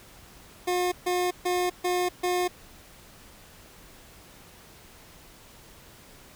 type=tone bursts; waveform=25% pulse; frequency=358.9 Hz; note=F4; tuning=47 cents sharp; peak=-20 dBFS; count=5; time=0.67-2.48 s; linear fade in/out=10 ms; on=250 ms; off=140 ms; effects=pink hiss -51 dBFS RMS until 6.35 s